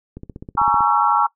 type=click train; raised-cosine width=3 ms; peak=-20 dBFS; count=11; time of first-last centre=0.17-0.807 s; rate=15.7 Hz
type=chord; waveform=sine; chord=A# half-diminished seventh; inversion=third; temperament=just; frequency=839.1 / 932.3 / 1118.8 / 1342.6 Hz; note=G#5 / A#5 / C#6 / E6; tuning=+18 / 0 / +16 / +31 cents; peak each=-19 dBFS; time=0.57-1.27 s; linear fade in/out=10 ms
effects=noise-tail reverb RT60 0.1 s tail -20 dB re dry